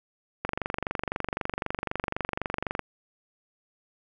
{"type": "click train", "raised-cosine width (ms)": 0.5, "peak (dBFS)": -13, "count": 57, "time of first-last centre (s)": [0.45, 2.793], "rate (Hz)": 23.9, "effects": []}